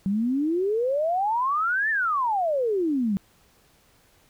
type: exponential two-way sweep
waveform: sine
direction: up then down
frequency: 188.3 to 1823 to 188.3 Hz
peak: -21 dBFS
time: 0.06-3.17 s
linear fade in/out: 0 ms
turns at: 1.9 s
effects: pink hiss -60 dBFS RMS until 4.29 s